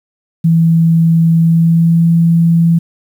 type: tone with pitch glide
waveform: sine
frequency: 164.81 to 167.21 Hz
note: E3 to E3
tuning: 0 to +25 cents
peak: -6 dBFS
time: 0.44-2.79 s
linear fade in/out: 10 ms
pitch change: +25 cents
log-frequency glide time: 1.39-2.06 s
effects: 7-bit